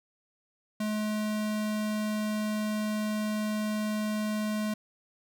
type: tone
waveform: square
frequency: 213.1 Hz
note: G#3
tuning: 45 cents sharp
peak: -29 dBFS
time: 0.8-4.74 s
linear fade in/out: 5 ms
effects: none